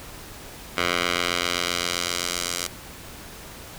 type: tone with band-pass filter sweep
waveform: 10% pulse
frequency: 87.7 Hz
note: F2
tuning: 8 cents sharp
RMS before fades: -26 dBFS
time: 0.77-2.67 s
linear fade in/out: 5 ms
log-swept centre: 2300 to 7300 Hz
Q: 0.84
effects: pink hiss -41 dBFS RMS until 3.78 s